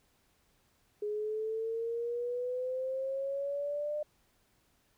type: exponential sweep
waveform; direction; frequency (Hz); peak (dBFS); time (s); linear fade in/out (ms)
sine; up; 415.3 to 603; -32; 1.02-4.03; 5
effects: pink hiss -71 dBFS RMS until 4.97 s

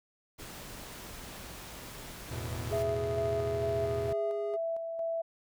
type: noise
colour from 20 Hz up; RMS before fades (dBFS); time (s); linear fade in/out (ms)
pink; -45; 0.38-2.84; 20
type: chord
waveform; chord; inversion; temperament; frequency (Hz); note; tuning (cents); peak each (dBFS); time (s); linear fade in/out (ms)
45% pulse; E suspended fourth; none; just; 82.41 / 109.88 / 123.61; E2 / A2 / B2; 0 / -2 / +2; -40; 2.31-4.13; 5
type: tone with pitch glide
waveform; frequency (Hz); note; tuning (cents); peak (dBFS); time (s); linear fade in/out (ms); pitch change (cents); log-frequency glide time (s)
triangle; 414.8 to 410.5; G#4 to G#4; -2 to -20; -31; 2.7-4.57; 20; -18; 3.18-3.98
type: tone with tremolo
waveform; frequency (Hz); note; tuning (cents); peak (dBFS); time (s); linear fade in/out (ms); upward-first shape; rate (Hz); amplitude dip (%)
sine; 662; E5; +7; -30; 2.72-5.22; 10; square; 2.2; 40
effects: none

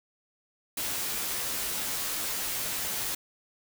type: noise with comb filter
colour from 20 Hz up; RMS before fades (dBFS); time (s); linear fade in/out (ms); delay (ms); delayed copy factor
white; -32; 0.77-3.15; 5; 12; -0.6
effects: none

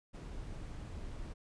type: noise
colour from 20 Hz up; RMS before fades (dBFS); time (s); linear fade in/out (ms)
brown; -44; 0.13-1.34; 20
effects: resampled to 22050 Hz

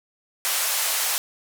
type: band-pass noise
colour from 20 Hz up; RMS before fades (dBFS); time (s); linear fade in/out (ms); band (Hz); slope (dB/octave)
white; -24; 0.45-1.18; 0; 570 to 15000; 24
effects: none

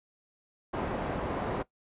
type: low-pass noise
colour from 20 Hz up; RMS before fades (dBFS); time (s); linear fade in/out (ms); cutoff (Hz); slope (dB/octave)
white; -33; 0.73-1.63; 10; 720; 12
effects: noise-tail reverb RT60 0.1 s tail -17 dB re dry + resampled to 8000 Hz

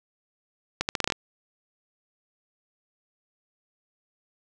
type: accelerating click train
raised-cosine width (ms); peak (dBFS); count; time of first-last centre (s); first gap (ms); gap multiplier
0.2; -7; 8; 0.81-1.122; 79; 0.8
effects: none

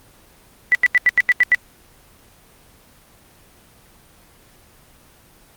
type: tone bursts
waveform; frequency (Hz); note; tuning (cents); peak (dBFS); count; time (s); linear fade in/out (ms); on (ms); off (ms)
sine; 1975.5; B6; 0; -9; 8; 0.72-1.547; 0; 29; 85
effects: pink hiss -50 dBFS RMS until 5.56 s + Opus 24 kbps

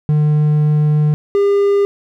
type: tone pair in turn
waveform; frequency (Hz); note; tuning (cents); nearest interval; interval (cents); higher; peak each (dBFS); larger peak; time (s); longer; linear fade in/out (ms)
triangle; 150.6 / 402.1; D3 / G4; +44 / +44; octave + perfect fourth; 1700; second; -8; neither; 0.09-1.14 / 1.35-1.85; first; 0
effects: none

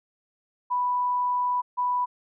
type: tone pair in turn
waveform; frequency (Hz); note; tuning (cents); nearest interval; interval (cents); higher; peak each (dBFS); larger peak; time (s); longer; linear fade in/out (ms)
sine; 987.8 / 987.8; B5 / B5; 0 / 0; unison; 0; neither; -22; neither; 0.7-1.62 / 1.77-2.06; first; 20
effects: none

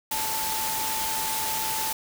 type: tone in noise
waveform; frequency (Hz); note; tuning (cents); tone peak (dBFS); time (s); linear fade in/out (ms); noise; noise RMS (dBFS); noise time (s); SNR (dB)
sine; 880; A5; 0; -31; 0.11-1.93; 5; white; -29; 0.11-1.93; -5
effects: none

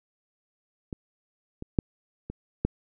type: clicks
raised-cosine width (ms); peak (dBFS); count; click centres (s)
3; -21 / -23 / -8 / -22 / -10; 5; 0.928 / 1.624 / 1.788 / 2.3 / 2.65
effects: none

